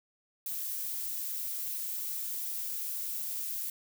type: noise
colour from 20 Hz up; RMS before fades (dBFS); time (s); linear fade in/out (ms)
violet; -36; 0.46-3.7; 2
effects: none